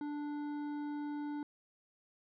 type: tone with hard clipping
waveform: triangle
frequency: 293.7 Hz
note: D4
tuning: in tune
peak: -39 dBFS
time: 0.01-1.43 s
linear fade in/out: 2 ms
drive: 13 dB
effects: resampled to 11025 Hz